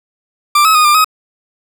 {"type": "tone with pitch steps", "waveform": "40% pulse", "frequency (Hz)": [1182, 1284, 1237, 1195, 1265], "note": ["D6", "E6", "D#6", "D6", "D#6"], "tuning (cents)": [11, -46, -10, 30, 28], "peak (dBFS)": -6, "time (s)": [0.55, 1.045], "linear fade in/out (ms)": 5, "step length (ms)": 99, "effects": []}